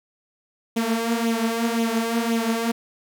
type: tone with flanger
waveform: sawtooth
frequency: 229.4 Hz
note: A#3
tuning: 28 cents flat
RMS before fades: -23 dBFS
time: 0.76-2.72 s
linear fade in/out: 10 ms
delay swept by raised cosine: 0.3 to 6.3 ms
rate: 1.9 Hz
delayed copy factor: +0.65
effects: none